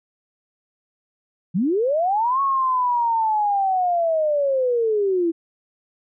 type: linear two-way sweep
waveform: sine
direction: up then down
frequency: 155.56 to 1108.7 to 324.9 Hz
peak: -17 dBFS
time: 1.54-5.32 s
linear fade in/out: 20 ms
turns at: 2.41 s
effects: none